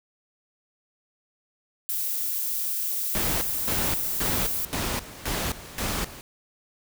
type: noise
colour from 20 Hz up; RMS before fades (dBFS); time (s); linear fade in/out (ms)
violet; -28; 1.89-4.65; 0
type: noise with tremolo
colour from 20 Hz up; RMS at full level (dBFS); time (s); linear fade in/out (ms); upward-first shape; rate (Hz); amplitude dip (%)
pink; -28; 3.15-6.21; 0; square; 1.9; 80
effects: none